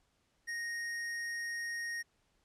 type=tone; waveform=square; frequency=1864.7 Hz; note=A#6; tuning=in tune; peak=-37 dBFS; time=0.47-2.03 s; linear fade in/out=20 ms; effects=pink hiss -75 dBFS RMS until 2.44 s + low-pass 9000 Hz 12 dB/octave